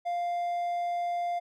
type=tone; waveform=triangle; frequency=698.5 Hz; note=F5; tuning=in tune; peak=-26 dBFS; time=0.05-1.4 s; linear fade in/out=20 ms; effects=none